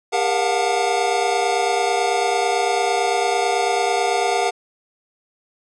square tone cluster, 401.3 / 470.9 / 708 / 737 / 884 Hz, G4 / A#4 / F5 / F#5 / A5, +41 / +18 / +23 / -7 / +8 cents, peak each -25 / -25 / -24 / -23 / -28 dBFS, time 0.12-4.51 s, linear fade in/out 20 ms, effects resampled to 22050 Hz

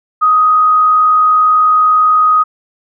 sine tone with frequency modulation, 1251 Hz, D#6, 9 cents sharp, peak -6 dBFS, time 0.21-2.44 s, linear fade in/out 20 ms, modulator 58.1 Hz, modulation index 0.22, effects none

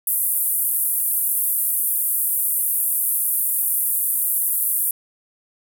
white band-pass noise, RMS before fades -21 dBFS, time 0.07-4.91 s, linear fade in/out 2 ms, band 9700 to 15000 Hz, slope 48 dB/octave, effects none

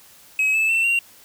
triangle tone with pitch steps, 2550 / 2617 / 2686 / 2757 Hz, D#7 / E7 / E7 / F7, +42 / -13 / +32 / -23 cents, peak -15 dBFS, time 0.39-0.99 s, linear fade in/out 2 ms, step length 150 ms, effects white hiss -49 dBFS RMS until 1.24 s

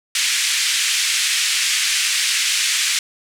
pink band-pass noise, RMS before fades -19 dBFS, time 0.15-2.99 s, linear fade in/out 2 ms, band 2000 to 9200 Hz, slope 24 dB/octave, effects none

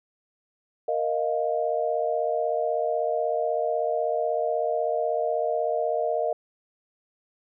sine chord, Bb suspended fourth, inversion none, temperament equal, 466.2 / 622.3 / 698.5 Hz, Bb4 / Eb5 / F5, 0 / 0 / 0 cents, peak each -28 / -26 / -28 dBFS, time 0.88-6.33 s, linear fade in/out 5 ms, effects none

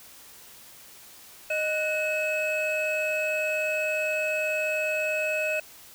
triangle tone cluster, 619 / 1483 / 2574 Hz, D#5 / F#6 / E7, -9 / +4 / -42 cents, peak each -26 / -34 / -26 dBFS, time 1.5-5.6 s, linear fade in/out 5 ms, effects white hiss -49 dBFS RMS until 5.94 s

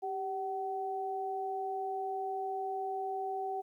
sine tone pair together, 392 / 759 Hz, G4 / F#5, 0 / +44 cents, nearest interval major seventh, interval 1144 cents, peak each -38 / -35 dBFS, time 0.02-3.62 s, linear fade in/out 20 ms, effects 12-bit

